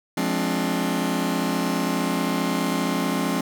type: chord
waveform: sawtooth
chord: D half-diminished seventh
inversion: first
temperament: just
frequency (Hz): 176.2 / 211.4 / 264.3 / 293.7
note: F3 / Ab3 / C4 / D4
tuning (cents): +16 / +31 / +18 / 0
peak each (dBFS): -23 / -24 / -22 / -25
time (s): 0.17-3.41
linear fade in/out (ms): 5
effects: none